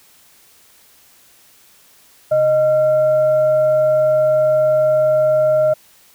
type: tone with frequency modulation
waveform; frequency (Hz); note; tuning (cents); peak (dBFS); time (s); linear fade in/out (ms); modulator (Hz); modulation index
sine; 619; D#5; -9; -11; 2.31-5.74; 10; 753; 0.23
effects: white hiss -50 dBFS RMS until 6.14 s